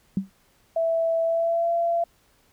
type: tone with exponential decay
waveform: sine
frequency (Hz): 193.2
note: G3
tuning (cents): -25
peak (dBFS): -17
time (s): 0.17-0.3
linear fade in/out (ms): 2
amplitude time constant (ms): 27
type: tone with pitch glide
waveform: sine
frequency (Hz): 659.3 to 680.2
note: E5 to F5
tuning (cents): 0 to -46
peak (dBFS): -20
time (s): 0.76-2.04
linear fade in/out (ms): 5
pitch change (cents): +54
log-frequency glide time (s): 1.23-1.72
effects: pink hiss -62 dBFS RMS until 2.52 s